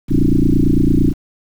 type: tone with frequency modulation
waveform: sine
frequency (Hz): 130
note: C3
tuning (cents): -11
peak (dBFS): -9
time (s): 0.08-1.14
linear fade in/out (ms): 50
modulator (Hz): 28.9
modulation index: 6.8
effects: 7-bit